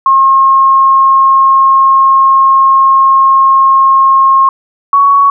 sine tone pair in turn, 1076 / 1118.1 Hz, C6 / C#6, +48 / +15 cents, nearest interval minor second, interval 67 cents, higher second, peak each -3 dBFS, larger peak neither, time 0.06-4.49 / 4.93-5.3 s, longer first, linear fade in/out 2 ms, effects none

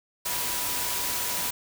sine tone in noise, 976 Hz, B5, 21 cents flat, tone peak -39 dBFS, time 0.25-1.51 s, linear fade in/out 10 ms, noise white, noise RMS -29 dBFS, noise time 0.25-1.51 s, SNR -13 dB, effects none

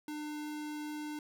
square tone, 300.4 Hz, D4, 39 cents sharp, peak -39 dBFS, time 0.08-1.19 s, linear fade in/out 2 ms, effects none

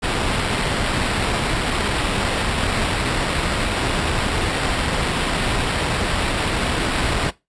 pink noise with sample-and-hold, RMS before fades -21 dBFS, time 0.02-7.31 s, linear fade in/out 20 ms, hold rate 6300 Hz, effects noise-tail reverb RT60 0.2 s tail -18 dB re dry + resampled to 22050 Hz

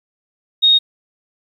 sine tone, 3729 Hz, A#7, in tune, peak -8 dBFS, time 0.62-0.79 s, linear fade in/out 20 ms, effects 8-bit

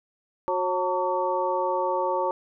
sine tone cluster, 365.9 / 545 / 900 / 1136 Hz, F#4 / C#5 / A5 / C#6, -19 / -29 / +39 / +42 cents, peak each -30 / -27 / -26 / -32 dBFS, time 0.48-2.31 s, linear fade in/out 0 ms, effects none

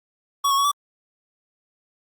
square tone with pitch steps, 1125 / 1098 / 1121 / 1153 Hz, C#6 / C#6 / C#6 / D6, +25 / -17 / +19 / -32 cents, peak -18 dBFS, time 0.44-0.716 s, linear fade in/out 10 ms, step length 69 ms, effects Opus 48 kbps

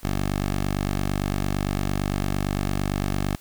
10% pulse tone, 48.83 Hz, G1, 6 cents flat, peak -15 dBFS, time 0.03-3.36 s, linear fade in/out 10 ms, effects white hiss -51 dBFS RMS until 3.4 s

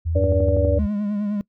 sine tone with pitch glide, 82.41 to 74.27 Hz, E2 to D2, 0 to +20 cents, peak -20 dBFS, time 0.05-0.87 s, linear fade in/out 20 ms, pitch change -180 cents, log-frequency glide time 0.23-0.72 s
harmonic tone, 96.2 Hz, G2, 32 cents flat, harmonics 1 / 3 / 5 / 6, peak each -22 / -26 / -25 / -20 dBFS, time 0.15-0.79 s, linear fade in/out 10 ms
click train, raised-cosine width 2 ms, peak -16 dBFS, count 6, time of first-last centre 0.24-0.65 s, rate 12.2 Hz
triangle tone with vibrato, 206.5 Hz, G#3, 10 cents flat, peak -19 dBFS, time 0.79-1.41 s, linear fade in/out 0 ms, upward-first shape triangle, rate 9.7 Hz, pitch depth 49 cents each way
effects noise-tail reverb RT60 0.1 s tail -23 dB re dry

